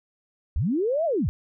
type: linear two-way sweep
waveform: sine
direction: up then down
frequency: 50.6 to 690 to 50.6 Hz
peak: -21 dBFS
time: 0.56-1.29 s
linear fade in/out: 0 ms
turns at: 1.05 s
effects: none